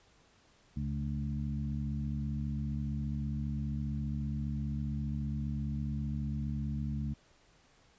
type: harmonic tone with a mistuned harmonic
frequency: 72 Hz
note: D2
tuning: 34 cents flat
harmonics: 1 / 2 / 3 / 4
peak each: -37 / -36 / -38 / -48 dBFS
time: 0.76-7.14 s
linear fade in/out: 10 ms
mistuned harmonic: 2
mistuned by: -36 cents
effects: pink hiss -65 dBFS RMS until 7.98 s + resampled to 16000 Hz